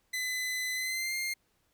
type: tone with pitch glide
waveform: sawtooth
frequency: 2015 to 2114 Hz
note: B6 to C7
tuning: +34 to +17 cents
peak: -28 dBFS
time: 0.13-1.34 s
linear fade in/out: 10 ms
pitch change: +83 cents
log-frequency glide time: 0.75-1.15 s
effects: pink hiss -73 dBFS RMS until 1.73 s